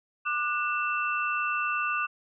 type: tone cluster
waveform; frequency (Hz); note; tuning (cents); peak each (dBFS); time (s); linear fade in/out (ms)
sine; 1194 / 1466 / 2673; D6 / F#6 / E7; +28 / -16 / +23; -29 / -31 / -31; 0.25-2.07; 20
effects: none